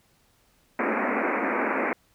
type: band-pass noise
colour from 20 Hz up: pink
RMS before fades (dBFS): -26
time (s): 0.79-1.93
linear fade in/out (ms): 2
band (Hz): 210 to 2400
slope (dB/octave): 96
effects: pink hiss -64 dBFS RMS until 2.14 s